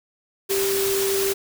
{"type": "tone in noise", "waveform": "sine", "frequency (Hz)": 392, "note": "G4", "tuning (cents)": 0, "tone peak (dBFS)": -21, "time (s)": [0.49, 1.34], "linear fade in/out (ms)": 20, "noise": "white", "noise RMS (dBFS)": -26, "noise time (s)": [0.49, 1.34], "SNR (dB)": 2, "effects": []}